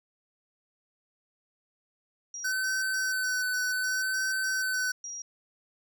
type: tone bursts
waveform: sine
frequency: 5710 Hz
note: F8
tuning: 37 cents sharp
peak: -36 dBFS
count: 10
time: 2.34-5.22 s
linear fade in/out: 2 ms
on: 180 ms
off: 120 ms
type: tone with vibrato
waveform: square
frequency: 1518 Hz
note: F#6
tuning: 44 cents sharp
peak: -28 dBFS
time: 2.44-4.92 s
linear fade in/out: 10 ms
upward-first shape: sine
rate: 0.66 Hz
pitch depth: 18 cents each way
effects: none